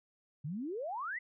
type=exponential sweep; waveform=sine; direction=up; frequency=135 to 2078 Hz; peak=-36 dBFS; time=0.44-1.19 s; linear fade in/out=10 ms; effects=none